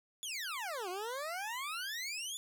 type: exponential two-way sweep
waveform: 20% pulse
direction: down then up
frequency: 3520 to 349.2 to 3520 Hz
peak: -33 dBFS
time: 0.23-2.37 s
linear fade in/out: 0 ms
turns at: 0.89 s
effects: none

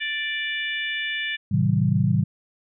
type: harmonic tone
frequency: 587.3 Hz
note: D5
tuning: in tune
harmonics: 3 / 4 / 5 / 6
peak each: -28 / -30 / -32 / -34 dBFS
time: 0-1.37 s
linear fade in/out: 20 ms
type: chord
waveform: sine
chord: A diminished seventh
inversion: none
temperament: just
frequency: 110 / 132 / 158.4 / 190.08 Hz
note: A2 / C3 / Eb3 / Gb3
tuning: 0 / +16 / +31 / +47 cents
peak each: -23 dBFS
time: 1.51-2.24 s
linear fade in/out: 10 ms
effects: none

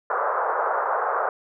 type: band-pass noise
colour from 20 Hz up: white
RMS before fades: -24 dBFS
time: 0.1-1.29 s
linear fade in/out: 2 ms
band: 450 to 1400 Hz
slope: 48 dB/octave
effects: none

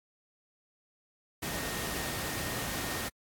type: tone in noise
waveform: sine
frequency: 1847 Hz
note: A#6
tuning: 16 cents flat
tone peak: -43 dBFS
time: 1.42-3.09 s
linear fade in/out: 10 ms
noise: pink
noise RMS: -35 dBFS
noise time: 1.42-3.09 s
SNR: -11 dB
effects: high-pass 60 Hz 12 dB/octave + AAC 64 kbps

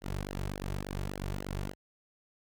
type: tone with flanger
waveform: sawtooth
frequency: 48.41 Hz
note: G1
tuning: 21 cents flat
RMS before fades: -37 dBFS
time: 0.01-1.75 s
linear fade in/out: 50 ms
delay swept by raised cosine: 0.81 to 4.11 ms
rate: 3.5 Hz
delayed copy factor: -0.85
effects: none

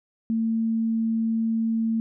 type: tone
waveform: sine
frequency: 225.3 Hz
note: A3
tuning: 41 cents sharp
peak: -21 dBFS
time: 0.3-2 s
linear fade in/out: 0 ms
effects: none

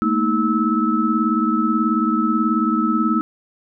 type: tone cluster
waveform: sine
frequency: 216.9 / 235.3 / 315.4 / 1303 Hz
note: A3 / A#3 / D#4 / E6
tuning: -25 / +16 / +24 / -20 cents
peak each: -21 dBFS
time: 0.02-3.21 s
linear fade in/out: 0 ms
effects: none

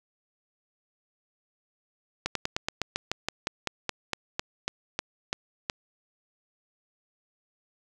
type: slowing click train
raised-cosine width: 0.2 ms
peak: -10 dBFS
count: 18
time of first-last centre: 2.26-5.699 s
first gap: 93 ms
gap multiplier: 1.09
effects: none

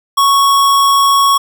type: tone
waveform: square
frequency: 1108.7 Hz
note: C#6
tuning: in tune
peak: -8 dBFS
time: 0.17-1.38 s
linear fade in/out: 10 ms
effects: none

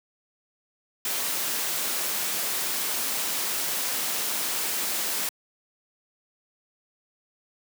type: noise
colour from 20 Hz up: white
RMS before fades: -28 dBFS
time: 1.05-5.29 s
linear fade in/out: 2 ms
effects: high-pass 200 Hz 12 dB/octave

